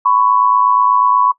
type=tone pair together; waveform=sine; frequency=1000.5 / 1108.7 Hz; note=B5 / C#6; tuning=+22 / 0 cents; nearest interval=major second; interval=178 cents; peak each=-12 dBFS; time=0.05-1.32 s; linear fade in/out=10 ms; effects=noise-tail reverb RT60 0.1 s tail -21 dB re dry